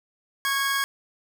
sawtooth tone pair together, 1103 / 1644 Hz, C#6 / G#6, -9 / -18 cents, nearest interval perfect fifth, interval 691 cents, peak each -23 / -21 dBFS, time 0.45-0.84 s, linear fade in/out 0 ms, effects none

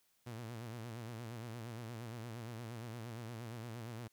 sawtooth tone with vibrato, 115.8 Hz, A#2, 11 cents flat, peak -40 dBFS, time 0.26-4.08 s, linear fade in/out 10 ms, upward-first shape sine, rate 8.6 Hz, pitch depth 97 cents each way, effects white hiss -75 dBFS RMS until 4.12 s

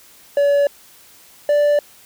triangle tone pair in turn, 570 / 585.3 Hz, C#5 / D5, +48 / -6 cents, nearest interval unison, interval 46 cents, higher second, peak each -10 dBFS, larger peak neither, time 0.37-0.67 / 1.49-1.79 s, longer neither, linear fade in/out 2 ms, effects white hiss -47 dBFS RMS until 2.05 s

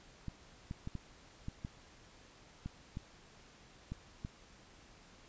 clicks, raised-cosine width 5 ms, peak -28 dBFS, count 10, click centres 0.283 / 0.711 / 0.874 / 0.953 / 1.484 / 1.649 / 2.66 / 2.971 / 3.92 / 4.249 s, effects pink hiss -60 dBFS RMS until 5.28 s + resampled to 16000 Hz

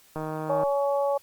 click train, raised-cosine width 1 ms, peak -19 dBFS, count 75, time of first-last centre 0.16-0.634 s, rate 156 Hz
harmonic tone, 281 Hz, C#4, 24 cents sharp, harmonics 2 / 3 / 4, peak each -23 / -29 / -34 dBFS, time 0.49-1.18 s, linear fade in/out 10 ms
effects white hiss -57 dBFS RMS until 1.22 s + Opus 48 kbps

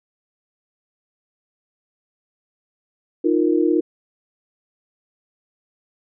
sine chord, Eb suspended second, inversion none, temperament equal, 311.1 / 349.2 / 466.2 Hz, Eb4 / F4 / Bb4, 0 / 0 / 0 cents, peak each -18 / -18 / -23 dBFS, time 3.24-3.81 s, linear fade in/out 10 ms, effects none

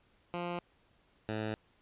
10% pulse tone pair in turn, 174.61 / 108.49 Hz, F3 / A2, 0 / -24 cents, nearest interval minor sixth, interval 824 cents, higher first, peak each -27 / -26 dBFS, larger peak second, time 0.34-0.59 / 1.29-1.54 s, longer neither, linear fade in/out 0 ms, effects pink hiss -69 dBFS RMS until 1.81 s + resampled to 8000 Hz

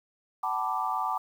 sine chord, B minor seventh, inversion second, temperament equal with one note detuned, 756 / 880 / 987.8 / 1174.7 Hz, F#5 / A5 / B5 / D6, +37 / 0 / 0 / 0 cents, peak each -33 / -32 / -34 / -31 dBFS, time 0.43-1.18 s, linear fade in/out 5 ms, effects 9-bit

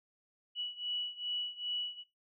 sine beating tone pair, 2941 / 2943.5 Hz, F#7 / F#7, -11 / -10 cents, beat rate 2.5 Hz, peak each -38 / -40 dBFS, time 0.55-2.04 s, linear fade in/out 50 ms, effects noise-tail reverb RT60 0.2 s tail -17 dB re dry

